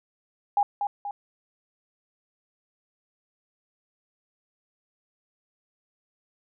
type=tone with echo; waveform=sine; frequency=814 Hz; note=G#5; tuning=35 cents flat; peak=-18 dBFS; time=0.57-0.63 s; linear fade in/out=2 ms; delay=240 ms; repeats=2; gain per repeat=-6 dB; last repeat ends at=1.11 s; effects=none